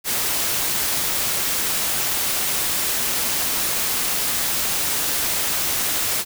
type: noise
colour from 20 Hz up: white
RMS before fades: -22 dBFS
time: 0.04-6.25 s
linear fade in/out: 50 ms
effects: none